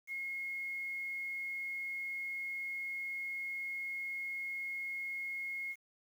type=tone with quantisation; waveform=sine; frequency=2158 Hz; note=C#7; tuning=47 cents flat; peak=-37 dBFS; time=0.07-5.76 s; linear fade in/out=50 ms; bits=10; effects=none